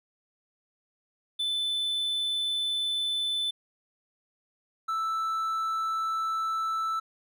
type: tone pair in turn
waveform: triangle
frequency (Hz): 3514 / 1319.5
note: A7 / E6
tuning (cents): -3 / +1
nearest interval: octave + perfect fourth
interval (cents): 1696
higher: first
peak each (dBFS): -25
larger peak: neither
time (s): 1.39-3.51 / 4.88-7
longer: neither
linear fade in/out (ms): 10
effects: none